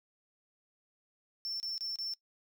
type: tone bursts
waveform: triangle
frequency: 5390 Hz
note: E8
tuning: 38 cents sharp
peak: -34 dBFS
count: 4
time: 1.45-2.137 s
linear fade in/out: 0 ms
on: 150 ms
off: 29 ms
effects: noise-tail reverb RT60 0.1 s tail -22 dB re dry